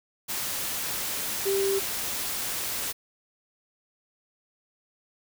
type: tone in noise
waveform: sine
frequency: 392 Hz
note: G4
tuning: in tune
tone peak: -23 dBFS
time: 1.45-1.8 s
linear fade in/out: 20 ms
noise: white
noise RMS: -31 dBFS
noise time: 0.28-2.93 s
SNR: +5 dB
effects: none